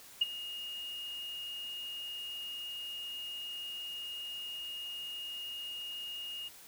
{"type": "tone with ADSR envelope", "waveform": "sine", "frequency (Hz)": 2853, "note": "F7", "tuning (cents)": 36, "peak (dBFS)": -22, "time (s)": [0.21, 6.49], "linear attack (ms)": 8, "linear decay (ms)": 23, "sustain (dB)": -17, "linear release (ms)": 17, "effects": ["white hiss -54 dBFS RMS until 6.67 s"]}